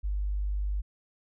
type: tone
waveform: sine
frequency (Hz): 50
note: G1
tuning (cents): +35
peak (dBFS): -27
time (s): 0.03-0.82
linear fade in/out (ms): 20
effects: none